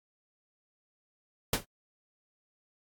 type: noise with exponential decay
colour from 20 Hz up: pink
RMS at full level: -21 dBFS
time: 1.53-1.65 s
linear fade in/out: 5 ms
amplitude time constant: 25 ms
effects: AAC 64 kbps